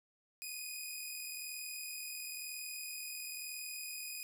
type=tone pair together; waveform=10% pulse; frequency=2453 / 2494 Hz; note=D#7 / D#7; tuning=-25 / +3 cents; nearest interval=unison; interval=28 cents; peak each=-39 / -34 dBFS; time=0.42-4.23 s; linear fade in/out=0 ms; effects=none